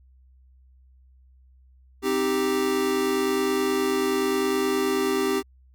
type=chord; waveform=square; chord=C minor; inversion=none; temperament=equal; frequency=261.6 / 311.1 / 392 Hz; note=C4 / Eb4 / G4; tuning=0 / 0 / 0 cents; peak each=-29 / -30 / -24 dBFS; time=2.02-5.43 s; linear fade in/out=50 ms; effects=added 64 Hz sine -52 dBFS peak until 5.74 s